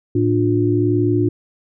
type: tone cluster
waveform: sine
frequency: 111 / 295.5 / 356.6 Hz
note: A2 / D4 / F4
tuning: +16 / +11 / +36 cents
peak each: -18 dBFS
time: 0.15-1.29 s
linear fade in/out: 5 ms
effects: none